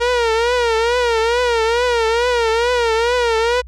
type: tone with vibrato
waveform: sawtooth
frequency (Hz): 470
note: A#4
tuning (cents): +14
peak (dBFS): -10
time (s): 0-3.62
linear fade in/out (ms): 20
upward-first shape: triangle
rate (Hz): 2.3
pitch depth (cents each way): 110
effects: added 60 Hz sine -33 dBFS peak until 3.67 s + low-pass 5000 Hz 12 dB/octave

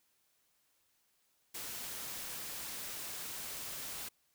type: noise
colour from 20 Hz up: white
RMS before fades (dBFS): -43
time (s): 1.54-4.09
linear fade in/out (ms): 10
effects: white hiss -75 dBFS RMS until 4.34 s

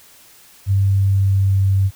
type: tone with pitch glide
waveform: sine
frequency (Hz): 98 to 96.87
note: G2 to G2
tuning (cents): 0 to -20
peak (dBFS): -12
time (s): 0.66-1.91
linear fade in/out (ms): 50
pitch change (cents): -20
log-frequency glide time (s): 0.87-1.73
effects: white hiss -47 dBFS RMS until 1.95 s

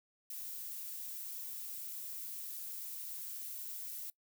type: noise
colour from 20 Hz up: violet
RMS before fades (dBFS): -44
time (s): 0.3-4.1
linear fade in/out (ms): 2
effects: noise-tail reverb RT60 0.1 s tail -21 dB re dry

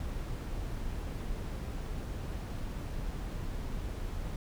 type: noise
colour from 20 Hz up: brown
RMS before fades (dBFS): -37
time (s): 0-4.36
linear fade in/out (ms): 2
effects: none

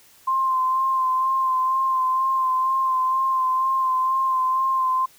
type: tone with vibrato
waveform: sine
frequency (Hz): 1046.5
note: C6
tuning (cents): 0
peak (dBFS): -18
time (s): 0.27-5.06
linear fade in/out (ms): 10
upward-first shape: sine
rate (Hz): 2.1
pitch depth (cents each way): 24
effects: white hiss -53 dBFS RMS until 5.18 s

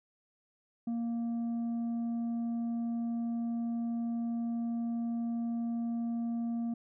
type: tone with tanh clipping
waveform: sine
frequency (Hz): 233.1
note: A#3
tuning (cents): 0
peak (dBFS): -32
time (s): 0.87-6.74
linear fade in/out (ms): 5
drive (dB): 4
effects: none

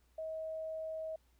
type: tone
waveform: sine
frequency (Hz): 637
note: D#5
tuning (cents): +41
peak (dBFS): -38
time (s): 0.18-1.16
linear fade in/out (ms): 5
effects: added 60 Hz sine -68 dBFS peak until 1.39 s + pink hiss -75 dBFS RMS until 1.39 s

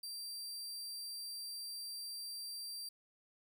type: tone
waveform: sawtooth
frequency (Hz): 4706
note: D8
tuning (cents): +3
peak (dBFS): -40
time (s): 0.03-2.89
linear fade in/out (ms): 5
effects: none

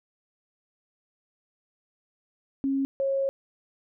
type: tone pair in turn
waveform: sine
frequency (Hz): 272.3 / 544.6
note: C#4 / C#5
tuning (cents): -31 / -31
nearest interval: octave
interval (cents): 1200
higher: second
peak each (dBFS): -23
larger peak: neither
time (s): 2.64-2.85 / 3-3.29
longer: second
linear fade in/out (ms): 0
effects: none

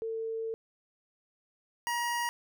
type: tone pair in turn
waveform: sine / 25% pulse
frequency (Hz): 449.1 / 951.6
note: A4 / A#5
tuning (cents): +35 / +35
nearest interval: octave + minor second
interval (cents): 1300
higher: second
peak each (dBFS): -32 / -26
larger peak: second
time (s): 0.02-0.54 / 1.87-2.29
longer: first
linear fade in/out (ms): 0
effects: none

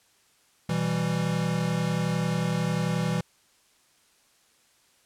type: chord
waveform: square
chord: E minor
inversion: second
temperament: equal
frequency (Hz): 123.47 / 164.81 / 196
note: B2 / E3 / G3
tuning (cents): 0 / 0 / 0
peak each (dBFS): -32 / -27 / -32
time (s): 0.69-3.21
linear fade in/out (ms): 5
effects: white hiss -63 dBFS RMS until 5.05 s + low-pass 10000 Hz 12 dB/octave

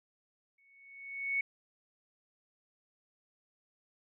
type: tone with exponential growth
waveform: sine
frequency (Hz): 2217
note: C#7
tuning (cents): 0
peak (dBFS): -27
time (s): 0.58-1.41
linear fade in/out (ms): 5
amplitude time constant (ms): 180
effects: none

